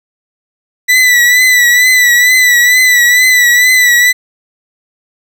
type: tone with vibrato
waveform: 40% pulse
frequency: 1975.5 Hz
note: B6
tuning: in tune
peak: -4 dBFS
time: 0.88-4.13 s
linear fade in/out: 20 ms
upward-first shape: triangle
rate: 2.2 Hz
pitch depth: 55 cents each way
effects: none